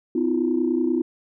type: tone cluster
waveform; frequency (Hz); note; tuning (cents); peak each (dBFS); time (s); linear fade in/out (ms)
sine; 254 / 320.3 / 350.5; B3 / E4 / F4; +49 / -50 / +6; -23; 0.15-1.02; 5
effects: tanh soft clip ceiling -10 dBFS